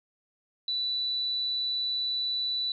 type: tone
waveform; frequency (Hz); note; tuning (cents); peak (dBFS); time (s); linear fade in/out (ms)
sine; 3966; B7; +7; -27; 0.68-2.72; 2
effects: none